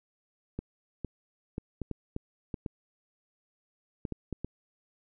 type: clicks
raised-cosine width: 3 ms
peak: -21 dBFS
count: 12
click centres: 0.59 / 1.047 / 1.581 / 1.817 / 1.913 / 2.164 / 2.542 / 2.662 / 4.052 / 4.123 / 4.327 / 4.446 s
effects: none